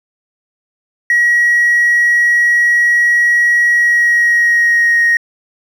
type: tone with pitch glide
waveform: triangle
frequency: 1910 to 1872.9 Hz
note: A#6 to A#6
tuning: +42 to +8 cents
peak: -5 dBFS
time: 1.1-5.17 s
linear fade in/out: 2 ms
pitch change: -34 cents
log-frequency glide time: 3.69-5.04 s
effects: tanh soft clip ceiling -4 dBFS